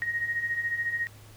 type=beating tone pair; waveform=sine; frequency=1864.7 / 1878.7 Hz; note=A#6 / A#6; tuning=0 / +13 cents; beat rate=14 Hz; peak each=-34 / -28 dBFS; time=0.02-1.07 s; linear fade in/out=0 ms; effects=added 105 Hz sine -49 dBFS peak until 1.36 s + pink hiss -54 dBFS RMS until 1.36 s